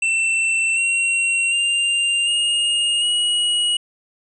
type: tone with pitch steps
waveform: square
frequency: 2684 / 2737 / 2792 / 2847 / 2903 Hz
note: E7 / F7 / F7 / F7 / F#7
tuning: +31 / -36 / -1 / +33 / -34 cents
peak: -17 dBFS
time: 0.02-3.77 s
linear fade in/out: 5 ms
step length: 750 ms
effects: resampled to 24000 Hz